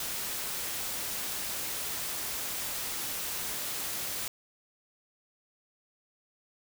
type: noise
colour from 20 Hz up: white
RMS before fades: -35 dBFS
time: 0-4.28 s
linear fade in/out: 2 ms
effects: none